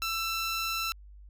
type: tone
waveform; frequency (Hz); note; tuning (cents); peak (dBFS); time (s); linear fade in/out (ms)
15% pulse; 1336; E6; +23; -23; 0.02-0.92; 0
effects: added 50 Hz sine -47 dBFS peak until 1.29 s